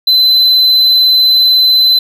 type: tone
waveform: triangle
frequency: 4041 Hz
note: B7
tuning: 39 cents sharp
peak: -4 dBFS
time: 0.07-1.99 s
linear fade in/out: 5 ms
effects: none